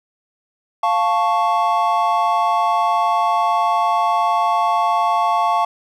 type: chord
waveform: triangle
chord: F augmented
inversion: none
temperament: equal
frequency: 698.5 / 880 / 1108.7 Hz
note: F5 / A5 / C#6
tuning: 0 / 0 / 0 cents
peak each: -17 dBFS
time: 0.83-5.65 s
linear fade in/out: 5 ms
effects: none